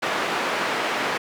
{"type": "band-pass noise", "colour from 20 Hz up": "white", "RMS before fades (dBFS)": -25, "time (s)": [0.02, 1.18], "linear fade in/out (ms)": 10, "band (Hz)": [240, 1900], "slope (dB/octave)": 12, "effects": []}